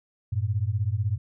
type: beating tone pair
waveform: sine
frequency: 96 / 112 Hz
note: G2 / A2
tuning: -36 / +31 cents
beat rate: 16 Hz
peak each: -26 dBFS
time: 0.32-1.18 s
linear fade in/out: 10 ms
effects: none

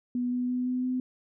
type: tone with pitch steps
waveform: sine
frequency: 246 / 248 / 250 / 252 / 254.1 Hz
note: B3 / B3 / B3 / B3 / B3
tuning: -7 / +7 / +21 / +35 / +49 cents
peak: -26 dBFS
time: 0.15-1 s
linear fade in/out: 2 ms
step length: 170 ms
effects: none

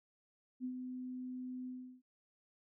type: tone with ADSR envelope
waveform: sine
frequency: 253.5 Hz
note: B3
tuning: 45 cents sharp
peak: -36 dBFS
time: 0.6-2.02 s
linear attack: 44 ms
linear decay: 81 ms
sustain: -5 dB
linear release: 350 ms
effects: none

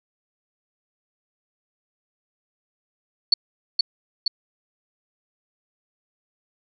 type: tone with echo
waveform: sine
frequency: 4435 Hz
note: C#8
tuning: in tune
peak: -11 dBFS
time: 3.32-3.34 s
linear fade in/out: 5 ms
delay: 470 ms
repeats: 2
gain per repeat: -3 dB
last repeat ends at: 4.28 s
effects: none

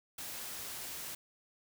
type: noise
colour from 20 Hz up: white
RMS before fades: -43 dBFS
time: 0.18-1.15 s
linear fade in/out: 5 ms
effects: none

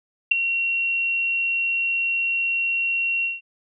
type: tone with ADSR envelope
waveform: sine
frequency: 2738 Hz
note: F7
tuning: 35 cents flat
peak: -8 dBFS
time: 0.31-3.41 s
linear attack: 9 ms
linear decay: 4 ms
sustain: -12 dB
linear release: 170 ms
effects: none

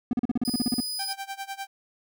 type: tone bursts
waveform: triangle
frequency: 243 Hz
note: B3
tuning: 28 cents flat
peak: -19 dBFS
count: 12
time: 0.11-0.803 s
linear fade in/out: 2 ms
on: 22 ms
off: 39 ms
type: tone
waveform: sawtooth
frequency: 4978 Hz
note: D#8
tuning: in tune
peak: -27 dBFS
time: 0.45-1.13 s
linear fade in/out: 2 ms
type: tone with tremolo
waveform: sawtooth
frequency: 784 Hz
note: G5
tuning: in tune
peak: -27 dBFS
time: 0.99-1.67 s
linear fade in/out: 5 ms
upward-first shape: sine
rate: 10 Hz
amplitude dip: 90%
effects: none

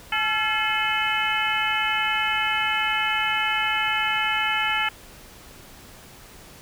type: harmonic tone with a mistuned harmonic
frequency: 430.1 Hz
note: A4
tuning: 39 cents flat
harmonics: 2 / 3 / 4 / 5 / 6 / 7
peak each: -28 / -28 / -28 / -28 / -28 / -28 dBFS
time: 0.12-4.89 s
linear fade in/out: 5 ms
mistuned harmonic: 3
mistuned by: +85 cents
effects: pink hiss -46 dBFS RMS until 6.61 s

